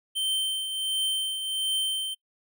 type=tone with tremolo; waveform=square; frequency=3110 Hz; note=G7; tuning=14 cents flat; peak=-24 dBFS; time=0.15-2.15 s; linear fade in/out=20 ms; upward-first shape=triangle; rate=1.4 Hz; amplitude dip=55%; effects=noise-tail reverb RT60 0.1 s tail -25 dB re dry